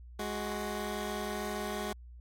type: tone pair together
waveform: 15% pulse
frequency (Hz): 208.2 / 370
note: G#3 / F#4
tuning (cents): +5 / 0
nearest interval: minor seventh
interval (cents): 995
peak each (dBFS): -30 / -32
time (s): 0.19-1.93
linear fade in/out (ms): 5
effects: added 60 Hz sine -47 dBFS peak until 2.2 s + AAC 64 kbps